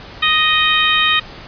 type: harmonic tone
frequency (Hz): 622.3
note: D#5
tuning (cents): 0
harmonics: 2 / 3 / 4 / 5 / 6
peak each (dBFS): -18 / -18 / -18 / -18 / -18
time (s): 0.22-1.2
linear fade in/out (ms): 10
effects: pink hiss -35 dBFS RMS until 1.47 s + resampled to 11025 Hz